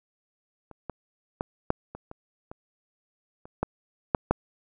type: clicks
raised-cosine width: 1 ms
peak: -30 / -19 / -14 / -8 / -24 / -26 / -25 / -30 / -11 / -6 / -6 dBFS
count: 11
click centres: 0.713 / 0.897 / 1.409 / 1.704 / 1.95 / 2.114 / 2.515 / 3.455 / 3.63 / 4.148 / 4.31 s
effects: none